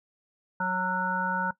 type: harmonic tone with a mistuned harmonic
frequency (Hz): 183.7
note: F#3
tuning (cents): -12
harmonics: 1 / 3 / 5 / 7 / 8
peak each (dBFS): -33 / -38 / -29 / -36 / -30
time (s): 0.6-1.51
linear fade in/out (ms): 5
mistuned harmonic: 7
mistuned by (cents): +70
effects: noise-tail reverb RT60 0.1 s tail -18 dB re dry